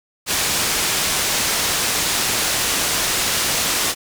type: low-pass noise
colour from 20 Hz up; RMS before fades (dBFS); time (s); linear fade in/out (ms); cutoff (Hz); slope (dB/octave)
white; -20; 0.26-3.95; 50; 8700; 12
effects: none